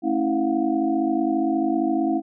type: tone cluster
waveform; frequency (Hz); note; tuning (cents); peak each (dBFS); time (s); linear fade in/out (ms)
sine; 221.9 / 274.7 / 325.8 / 696 / 731; A3 / C#4 / E4 / F5 / F#5; +15 / -16 / -20 / -6 / -21; -29 / -24 / -22 / -29 / -31; 0.02-2.22; 50
effects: none